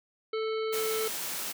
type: harmonic tone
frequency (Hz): 440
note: A4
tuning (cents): 0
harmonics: 1 / 3 / 5 / 7 / 9 / 10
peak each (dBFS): -29 / -39 / -43 / -46 / -48 / -49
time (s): 0.33-1.08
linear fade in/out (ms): 5
type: high-pass noise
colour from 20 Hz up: white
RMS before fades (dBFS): -35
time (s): 0.72-1.53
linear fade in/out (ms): 20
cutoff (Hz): 140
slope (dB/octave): 24
effects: none